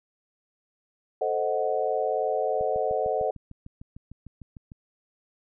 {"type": "chord", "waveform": "sine", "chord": "A diminished seventh", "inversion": "none", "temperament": "equal", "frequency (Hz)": [440, 523.3, 622.3, 740], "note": ["A4", "C5", "Eb5", "Gb5"], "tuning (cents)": [0, 0, 0, 0], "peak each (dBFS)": -29, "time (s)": [1.21, 3.31], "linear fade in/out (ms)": 5}
{"type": "click train", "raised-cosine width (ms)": 5, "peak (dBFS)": -30, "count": 15, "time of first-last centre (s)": [2.61, 4.718], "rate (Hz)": 6.64}
{"effects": []}